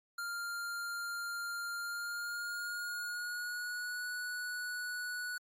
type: tone with pitch glide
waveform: square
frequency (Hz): 1396.9 to 1472.3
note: F6 to F#6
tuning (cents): 0 to -9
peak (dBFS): -38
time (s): 0.18-5.38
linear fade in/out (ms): 5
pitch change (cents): +91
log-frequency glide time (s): 1.77-4.08
effects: AAC 48 kbps